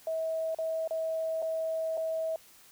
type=tone with dropouts; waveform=sine; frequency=645 Hz; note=E5; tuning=38 cents flat; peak=-29 dBFS; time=0.07-2.36 s; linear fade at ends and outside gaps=2 ms; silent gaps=0.547-0.586 / 0.876-0.908 / 1.421-1.425 / 1.972-1.976 s; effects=white hiss -57 dBFS RMS until 2.71 s